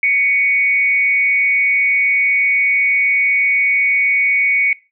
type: tone with frequency modulation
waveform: sine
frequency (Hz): 2233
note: C#7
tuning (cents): +12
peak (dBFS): -11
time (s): 0.03-4.73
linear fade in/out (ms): 2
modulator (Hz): 203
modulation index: 0.38
effects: noise-tail reverb RT60 0.3 s tail -20 dB re dry